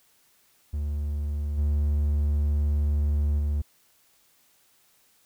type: tone with level steps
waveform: triangle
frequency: 73.42 Hz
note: D2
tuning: in tune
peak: -24 / -19 / -21 dBFS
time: 0.73-3.62 s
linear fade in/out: 10 ms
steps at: 1.57 / 3.38 s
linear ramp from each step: 20 ms
effects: white hiss -63 dBFS RMS until 5.25 s